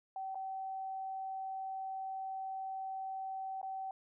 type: tone with dropouts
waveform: sine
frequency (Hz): 767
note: G5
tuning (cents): -38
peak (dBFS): -38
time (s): 0.16-3.91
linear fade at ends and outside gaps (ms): 2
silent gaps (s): 0.347-0.354 / 3.615-3.629
effects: none